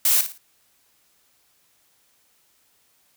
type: noise with echo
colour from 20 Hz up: blue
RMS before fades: -18 dBFS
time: 0.05-0.21 s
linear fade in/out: 2 ms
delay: 56 ms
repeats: 3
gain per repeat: -10 dB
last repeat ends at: 0.378 s
effects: white hiss -63 dBFS RMS until 3.16 s